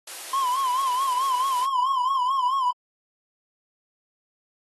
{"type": "high-pass noise", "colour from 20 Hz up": "white", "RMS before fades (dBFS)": -37, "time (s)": [0.07, 1.66], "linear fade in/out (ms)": 5, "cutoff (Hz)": 380, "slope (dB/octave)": 24}
{"type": "tone with vibrato", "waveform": "triangle", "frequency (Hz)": 1038, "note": "C6", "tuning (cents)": -14, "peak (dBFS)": -19, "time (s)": [0.33, 2.71], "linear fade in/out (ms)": 5, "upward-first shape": "sine", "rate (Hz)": 4.6, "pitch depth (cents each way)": 100}
{"effects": ["AAC 32 kbps"]}